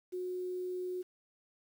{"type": "tone with quantisation", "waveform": "sine", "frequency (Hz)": 363.9, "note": "F#4", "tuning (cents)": -29, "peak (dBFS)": -35, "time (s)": [0.12, 1.03], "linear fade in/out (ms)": 20, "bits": 10, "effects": []}